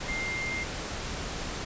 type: tone in noise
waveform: sine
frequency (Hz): 2100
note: C7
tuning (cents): +6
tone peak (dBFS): -31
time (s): 0.08-0.64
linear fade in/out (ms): 10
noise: pink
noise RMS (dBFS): -35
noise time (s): 0-1.65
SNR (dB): +1
effects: resampled to 16000 Hz